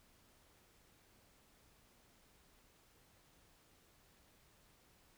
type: silence
effects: pink hiss -69 dBFS RMS until 5.17 s

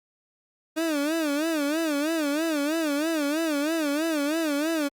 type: tone with vibrato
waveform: 30% pulse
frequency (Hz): 306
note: D#4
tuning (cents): -29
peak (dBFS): -21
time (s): 0.76-4.89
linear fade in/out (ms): 20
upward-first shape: sine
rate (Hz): 3.1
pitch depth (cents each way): 140
effects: Opus 48 kbps

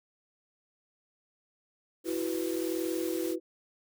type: noise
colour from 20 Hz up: white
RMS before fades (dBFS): -43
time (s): 2.04-3.36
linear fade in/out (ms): 50
type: chord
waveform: sine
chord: E suspended second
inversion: none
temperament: just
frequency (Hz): 329.6 / 370.8 / 494.4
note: E4 / F#4 / B4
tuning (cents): 0 / +4 / +2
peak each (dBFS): -32 / -34 / -37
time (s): 2.04-3.4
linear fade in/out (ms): 50
effects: none

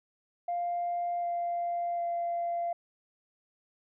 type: tone with pitch steps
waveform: sine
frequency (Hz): 698.5 / 693.7 / 688.9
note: F5 / F5 / F5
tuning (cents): 0 / -12 / -24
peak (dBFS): -28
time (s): 0.48-2.73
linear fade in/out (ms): 5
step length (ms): 750
effects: tanh soft clip ceiling -25 dBFS

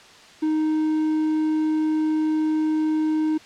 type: tone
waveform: triangle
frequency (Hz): 311.1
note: D#4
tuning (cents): 0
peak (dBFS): -17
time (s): 0.42-3.38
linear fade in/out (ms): 10
effects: white hiss -47 dBFS RMS until 3.45 s + low-pass 5000 Hz 12 dB/octave

